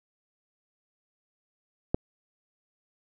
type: click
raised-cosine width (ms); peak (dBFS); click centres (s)
2; -10; 1.945
effects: none